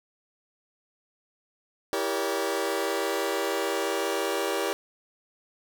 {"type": "chord", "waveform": "sawtooth", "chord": "E diminished seventh", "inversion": "none", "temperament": "just", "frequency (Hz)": [329.6, 395.6, 474.7, 569.6], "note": ["E4", "G4", "Bb4", "Db5"], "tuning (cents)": [0, 16, 31, 47], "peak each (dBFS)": [-30, -26, -28, -28], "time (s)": [1.93, 4.73], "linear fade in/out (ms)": 0, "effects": []}